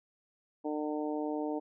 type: harmonic tone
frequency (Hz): 151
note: D3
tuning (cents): +48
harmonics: 2 / 3 / 4 / 5 / 6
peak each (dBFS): -34 / -38 / -40 / -42 / -44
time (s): 0.64-1.6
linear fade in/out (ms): 20
effects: none